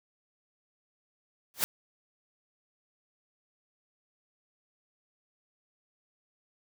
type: noise with exponential growth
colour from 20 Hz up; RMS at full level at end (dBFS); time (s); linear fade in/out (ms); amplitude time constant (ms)
white; -22; 1.54-1.64; 0; 20
effects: none